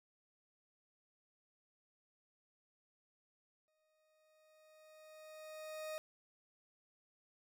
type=tone with exponential growth; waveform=40% pulse; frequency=622.3 Hz; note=D#5; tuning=in tune; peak=-40 dBFS; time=3.68-5.98 s; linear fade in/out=0 ms; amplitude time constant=500 ms; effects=none